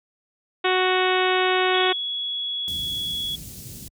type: harmonic tone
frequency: 370 Hz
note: F#4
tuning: in tune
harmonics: 1 / 2 / 3 / 4 / 5 / 6 / 7 / 8 / 9 / 10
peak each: -22 / -25 / -27 / -28 / -29 / -30 / -30 / -31 / -32 / -32 dBFS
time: 0.64-1.93 s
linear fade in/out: 10 ms
type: tone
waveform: sine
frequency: 3364 Hz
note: G#7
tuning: 22 cents sharp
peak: -25 dBFS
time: 1.73-3.36 s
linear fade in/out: 10 ms
type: band-stop noise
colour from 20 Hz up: pink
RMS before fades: -37 dBFS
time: 2.68-3.88 s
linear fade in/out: 0 ms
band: 210 to 5900 Hz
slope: 12 dB/octave
effects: high-pass 60 Hz 12 dB/octave